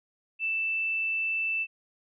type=tone; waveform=sine; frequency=2651 Hz; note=E7; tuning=9 cents sharp; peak=-26 dBFS; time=0.39-1.67 s; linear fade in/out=50 ms; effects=none